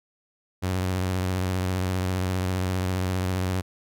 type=tone with vibrato; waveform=sawtooth; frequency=92.5 Hz; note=F#2; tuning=in tune; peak=-20 dBFS; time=0.62-3.62 s; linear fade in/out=20 ms; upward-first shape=sine; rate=15 Hz; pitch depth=48 cents each way; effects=none